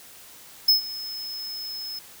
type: tone with ADSR envelope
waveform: square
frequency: 5190 Hz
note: E8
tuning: 28 cents flat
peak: -13 dBFS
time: 0.68-1.99 s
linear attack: 7 ms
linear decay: 120 ms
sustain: -19 dB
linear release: 4 ms
effects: white hiss -47 dBFS RMS until 2.2 s